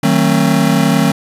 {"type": "chord", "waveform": "square", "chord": "D# diminished seventh", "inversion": "none", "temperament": "just", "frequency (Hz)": [155.56, 186.68, 224, 268.8], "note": ["D#3", "F#3", "A3", "C4"], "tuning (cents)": [0, 16, 31, 47], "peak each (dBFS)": -16, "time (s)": [0.03, 1.12], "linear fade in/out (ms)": 5, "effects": ["resampled to 32000 Hz", "7-bit"]}